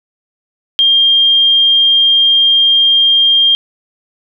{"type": "tone", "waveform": "sine", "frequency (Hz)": 3206, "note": "G7", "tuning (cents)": 38, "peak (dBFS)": -6, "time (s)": [0.79, 3.55], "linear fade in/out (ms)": 0, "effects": []}